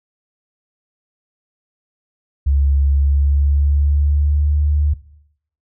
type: tone with pitch glide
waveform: sine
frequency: 69.7 to 73.84 Hz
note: C#2 to D2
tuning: +10 to +10 cents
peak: -12 dBFS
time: 2.46-4.94 s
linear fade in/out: 10 ms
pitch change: +100 cents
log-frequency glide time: 2.88-4.57 s
effects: noise-tail reverb RT60 0.7 s tail -17 dB re dry